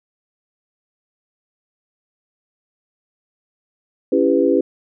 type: chord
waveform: sine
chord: C# half-diminished seventh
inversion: none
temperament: just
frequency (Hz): 277.2 / 332.6 / 399.1 / 498.9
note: C#4 / E4 / G4 / B4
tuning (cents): 0 / +16 / +31 / +17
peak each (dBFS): -18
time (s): 4.12-4.61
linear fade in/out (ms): 5
effects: none